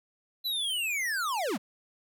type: linear sweep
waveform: square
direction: down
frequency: 4048 to 155.56 Hz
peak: -29 dBFS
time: 0.44-1.58 s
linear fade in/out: 20 ms
effects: none